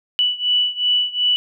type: beating tone pair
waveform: sine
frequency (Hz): 2960 / 2962.7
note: F#7 / F#7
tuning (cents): 0 / +2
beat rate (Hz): 2.7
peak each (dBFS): -18 / -20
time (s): 0.19-1.36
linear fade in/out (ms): 0
effects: none